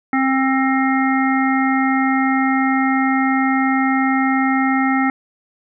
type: harmonic tone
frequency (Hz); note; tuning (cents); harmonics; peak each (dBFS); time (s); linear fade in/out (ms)
265.7; C4; +27; 1 / 3 / 5 / 7 / 8; -16 / -21 / -23 / -24 / -25; 0.13-5.1; 2
effects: none